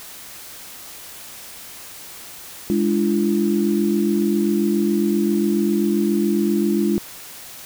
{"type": "chord", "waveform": "sine", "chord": "D diminished", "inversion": "second", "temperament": "equal with one note detuned", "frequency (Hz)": [207.7, 293.7, 341.1], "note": ["Ab3", "D4", "F4"], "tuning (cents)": [0, 0, -41], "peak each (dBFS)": [-19, -23, -20], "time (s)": [2.7, 6.98], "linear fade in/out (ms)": 0, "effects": ["white hiss -38 dBFS RMS until 7.65 s"]}